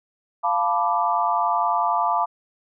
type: chord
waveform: sine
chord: B half-diminished seventh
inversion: second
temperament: equal with one note detuned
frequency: 698.5 / 877 / 987.8 / 1174.7 Hz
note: F5 / A5 / B5 / D6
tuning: 0 / -6 / 0 / 0 cents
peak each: -24 dBFS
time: 0.43-2.26 s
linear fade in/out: 20 ms
effects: none